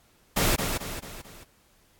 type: noise with echo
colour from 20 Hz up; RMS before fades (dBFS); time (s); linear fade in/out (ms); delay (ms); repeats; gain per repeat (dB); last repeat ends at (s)
pink; -23; 0.36-0.56; 10; 220; 4; -6; 1.44
effects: pink hiss -62 dBFS RMS until 1.99 s + AAC 64 kbps